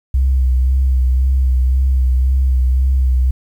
sine tone with vibrato, 64.7 Hz, C2, 19 cents flat, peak -9 dBFS, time 0.14-3.31 s, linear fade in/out 5 ms, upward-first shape sine, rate 1.9 Hz, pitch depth 37 cents each way, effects tanh soft clip ceiling -7 dBFS + 8-bit

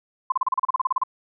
sine tone bursts, 1037 Hz, C6, 16 cents flat, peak -17 dBFS, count 14, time 0.3-1.036 s, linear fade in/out 5 ms, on 21 ms, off 34 ms, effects none

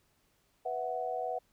sine chord, B suspended fourth, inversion none, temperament just, 493.9 / 658.5 / 740.8 Hz, B4 / E5 / F#5, 0 / -2 / +2 cents, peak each -38 / -38 / -35 dBFS, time 0.65-1.39 s, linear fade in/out 10 ms, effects pink hiss -72 dBFS RMS until 1.52 s

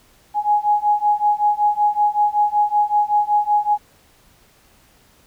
sine beating tone pair, 830.6 / 835.9 Hz, G#5 / G#5, 0 / +11 cents, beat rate 5.3 Hz, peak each -18 / -17 dBFS, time 0.34-3.78 s, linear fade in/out 50 ms, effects pink hiss -54 dBFS RMS until 5.26 s

